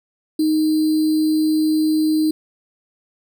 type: tone with sample-and-hold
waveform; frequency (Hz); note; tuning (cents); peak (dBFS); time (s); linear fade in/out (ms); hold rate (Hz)
sine; 311.1; D#4; 0; -14; 0.39-2.31; 5; 4410
effects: none